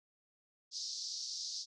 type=band-pass noise; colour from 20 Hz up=white; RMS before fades=-42 dBFS; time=0.71-1.66 s; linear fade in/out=50 ms; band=4300 to 5800 Hz; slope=48 dB/octave; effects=none